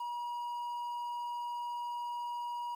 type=tone with quantisation; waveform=triangle; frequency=959 Hz; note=A#5; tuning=49 cents sharp; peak=-34 dBFS; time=0-2.75 s; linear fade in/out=5 ms; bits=10; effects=none